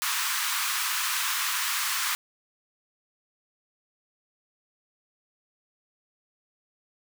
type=high-pass noise; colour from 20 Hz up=pink; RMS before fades=-28 dBFS; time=0.02-2.15 s; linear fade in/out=0 ms; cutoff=1000 Hz; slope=48 dB/octave; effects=none